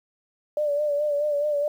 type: tone with vibrato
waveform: sine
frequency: 587.3 Hz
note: D5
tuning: in tune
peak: -21 dBFS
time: 0.57-1.68 s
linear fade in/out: 2 ms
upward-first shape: sine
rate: 4.7 Hz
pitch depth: 46 cents each way
effects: 9-bit